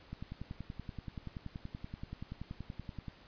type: click train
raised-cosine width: 5 ms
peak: -29 dBFS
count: 32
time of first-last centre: 0.13-3.082 s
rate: 10.5 Hz
effects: pink hiss -59 dBFS RMS until 3.27 s + resampled to 11025 Hz